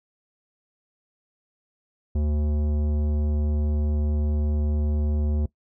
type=tone with tanh clipping; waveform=triangle; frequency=74.6 Hz; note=D2; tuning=28 cents sharp; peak=-23 dBFS; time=2.15-5.46 s; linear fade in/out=5 ms; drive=18 dB; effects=noise-tail reverb RT60 0.1 s tail -20 dB re dry